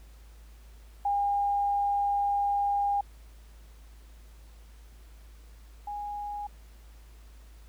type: tone pair in turn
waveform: sine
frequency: 808 / 823.5 Hz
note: G#5 / G#5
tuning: -48 / -15 cents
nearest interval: unison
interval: 33 cents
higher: second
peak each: -24 / -33 dBFS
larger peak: first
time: 1.05-3.01 / 5.87-6.47 s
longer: first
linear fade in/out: 5 ms
effects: added 54 Hz sine -48 dBFS peak until 7.68 s + pink hiss -61 dBFS RMS until 7.68 s